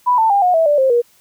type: tone with pitch steps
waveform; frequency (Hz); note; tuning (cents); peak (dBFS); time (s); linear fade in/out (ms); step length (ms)
sine; 987.8 / 890.3 / 802.3 / 723.1 / 651.7 / 587.3 / 529.3 / 477.1; B5 / A5 / G5 / F#5 / E5 / D5 / C5 / A#4; 0 / +20 / +40 / -40 / -20 / 0 / +20 / +40; -10; 0.06-1.02; 20; 120
effects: white hiss -53 dBFS RMS until 1.2 s